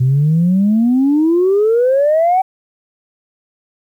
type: exponential sweep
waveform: sine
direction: up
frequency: 124.6 to 770 Hz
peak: -8 dBFS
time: 0-2.42 s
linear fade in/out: 10 ms
effects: tanh soft clip ceiling -6 dBFS + 8-bit